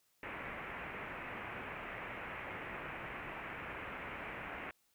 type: low-pass noise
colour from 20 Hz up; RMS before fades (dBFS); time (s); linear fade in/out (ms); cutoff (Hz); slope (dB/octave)
white; -45; 0.23-4.71; 2; 2500; 48
effects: white hiss -75 dBFS RMS until 4.94 s